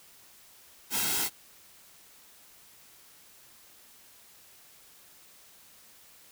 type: noise with comb filter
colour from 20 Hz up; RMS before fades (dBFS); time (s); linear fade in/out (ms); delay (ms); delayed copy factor
white; -29; 0.9-1.3; 50; 1.7; -0.7
effects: white hiss -56 dBFS RMS until 6.31 s